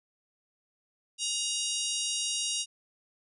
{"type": "harmonic tone", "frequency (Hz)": 946, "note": "A#5", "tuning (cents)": 25, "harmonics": [3, 4, 5, 6, 7, 8, 9, 10], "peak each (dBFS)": [-35, -36, -40, -36, -37, -40, -43, -39], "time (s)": [1.18, 2.66], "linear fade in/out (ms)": 50, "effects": []}